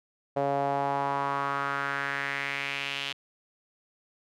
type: tone with band-pass filter sweep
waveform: sawtooth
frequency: 139.8 Hz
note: C#3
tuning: 15 cents sharp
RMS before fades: -30 dBFS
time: 0.36-3.13 s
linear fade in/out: 10 ms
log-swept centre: 610 to 3100 Hz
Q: 3.2
effects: none